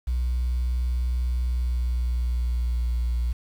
sine tone with pitch glide, 61.4 to 59.45 Hz, B1 to A#1, -9 to +35 cents, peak -20 dBFS, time 0.07-3.33 s, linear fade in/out 10 ms, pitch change -56 cents, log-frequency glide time 1.33-2.88 s, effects tanh soft clip ceiling -20 dBFS + 8-bit

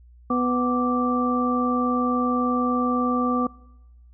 harmonic tone with a mistuned harmonic, 248.3 Hz, B3, 9 cents sharp, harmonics 1 / 2 / 3 / 5, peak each -22 / -28 / -32 / -24 dBFS, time 0.3-3.47 s, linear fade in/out 5 ms, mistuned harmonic 5, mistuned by -100 cents, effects noise-tail reverb RT60 1.0 s tail -24 dB re dry + added 60 Hz sine -47 dBFS peak until 4.13 s

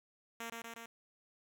5% pulse tone with echo, 230.5 Hz, A#3, 19 cents flat, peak -30 dBFS, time 0.4-0.5 s, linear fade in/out 2 ms, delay 120 ms, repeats 3, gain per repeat -2 dB, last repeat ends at 0.86 s, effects none

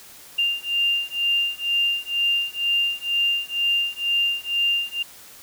sine beating tone pair, 2794 / 2796.1 Hz, F7 / F7, 0 / +1 cents, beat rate 2.1 Hz, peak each -23 dBFS, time 0.38-5.03 s, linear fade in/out 10 ms, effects white hiss -45 dBFS RMS until 5.42 s

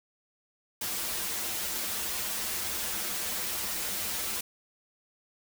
white noise with comb filter, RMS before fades -33 dBFS, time 0.81-4.41 s, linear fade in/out 5 ms, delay 7.3 ms, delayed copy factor -0.95, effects none

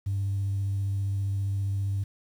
sine tone with vibrato, 98.7 Hz, G2, 12 cents sharp, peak -24 dBFS, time 0.06-2.04 s, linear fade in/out 10 ms, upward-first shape triangle, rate 15 Hz, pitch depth 16 cents each way, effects tanh soft clip ceiling -22 dBFS + 9-bit

